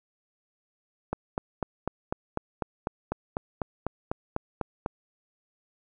click train, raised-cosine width 1 ms, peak -14 dBFS, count 16, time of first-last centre 1.13-4.861 s, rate 4.02 Hz, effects none

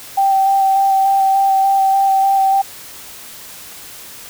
sine tone with vibrato, 779 Hz, G5, 11 cents flat, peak -10 dBFS, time 0.17-2.62 s, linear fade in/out 10 ms, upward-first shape square, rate 3.4 Hz, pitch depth 11 cents each way, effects white hiss -35 dBFS RMS until 4.29 s

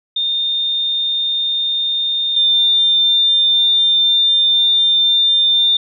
sine tone pair in turn, 3635 / 3599 Hz, A#7 / A7, -44 / +38 cents, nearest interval unison, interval 18 cents, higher first, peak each -15 / -10 dBFS, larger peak second, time 0.16-2.36 / 2.36-5.77 s, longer second, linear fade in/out 5 ms, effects none

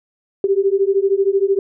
sine beating tone pair, 386 / 399 Hz, G4 / G4, -27 / +31 cents, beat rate 13 Hz, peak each -16 dBFS, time 0.44-1.59 s, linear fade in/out 2 ms, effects none

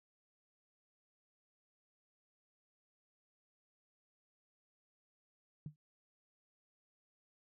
sine tone with exponential decay, 150 Hz, D3, 37 cents sharp, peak -38 dBFS, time 5.66-5.76 s, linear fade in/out 2 ms, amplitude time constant 21 ms, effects none

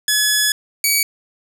10% pulse tone pair in turn, 1700 / 2269 Hz, G#6 / C#7, +40 / +40 cents, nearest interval perfect fourth, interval 500 cents, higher second, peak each -5 dBFS, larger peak neither, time 0.08-0.52 / 0.84-1.03 s, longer first, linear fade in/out 2 ms, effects none

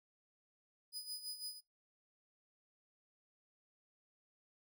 sawtooth tone with tremolo, 4978 Hz, D#8, in tune, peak -38 dBFS, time 0.92-1.61 s, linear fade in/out 50 ms, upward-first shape sine, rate 6 Hz, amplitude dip 70%, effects noise-tail reverb RT60 0.2 s tail -26 dB re dry

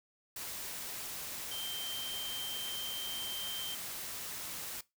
sine tone in noise, 3136 Hz, G7, in tune, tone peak -39 dBFS, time 1.51-3.75 s, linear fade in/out 5 ms, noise white, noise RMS -42 dBFS, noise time 0.36-4.81 s, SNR 0 dB, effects noise-tail reverb RT60 0.2 s tail -19 dB re dry

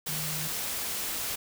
sine tone in noise, 154.5 Hz, D#3, 12 cents flat, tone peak -37 dBFS, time 0.08-0.48 s, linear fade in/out 10 ms, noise white, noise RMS -33 dBFS, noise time 0.06-1.36 s, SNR -7 dB, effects none

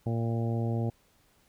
harmonic tone with a mistuned harmonic, 115.6 Hz, A#2, 14 cents flat, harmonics 1 / 2 / 3 / 4 / 5 / 6 / 7, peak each -28 / -34 / -38 / -40 / -42 / -44 / -45 dBFS, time 0.06-0.9 s, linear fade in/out 5 ms, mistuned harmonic 7, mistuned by -19 cents, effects pink hiss -66 dBFS RMS until 1.48 s

